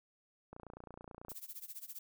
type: click train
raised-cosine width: 1 ms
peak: -35 dBFS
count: 24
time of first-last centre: 0.53-1.318 s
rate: 29.2 Hz
type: noise with tremolo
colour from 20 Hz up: violet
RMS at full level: -45 dBFS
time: 1.29-1.99 s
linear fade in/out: 5 ms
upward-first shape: sine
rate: 15 Hz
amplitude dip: 90%
effects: none